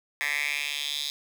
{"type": "tone with high-pass filter sweep", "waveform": "10% pulse", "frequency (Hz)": 145.2, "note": "D3", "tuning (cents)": -19, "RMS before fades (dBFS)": -30, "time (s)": [0.21, 1.1], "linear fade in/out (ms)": 0, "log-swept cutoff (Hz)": [1800, 4000], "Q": 4, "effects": []}